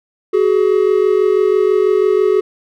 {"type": "tone pair together", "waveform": "triangle", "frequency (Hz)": [376.1, 422.2], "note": ["F#4", "G#4"], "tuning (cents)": [28, 29], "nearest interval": "major second", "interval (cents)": 201, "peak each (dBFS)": -11, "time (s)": [0.33, 2.41], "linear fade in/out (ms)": 10, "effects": []}